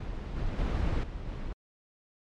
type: noise with level steps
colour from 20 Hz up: brown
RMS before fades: -36 / -32 / -28 / -38 / -36 dBFS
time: 0-1.53 s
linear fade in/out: 5 ms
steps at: 0.36 / 0.58 / 1.03 / 1.27 s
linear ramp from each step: 5 ms
effects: low-pass 4000 Hz 12 dB/octave + MP3 64 kbps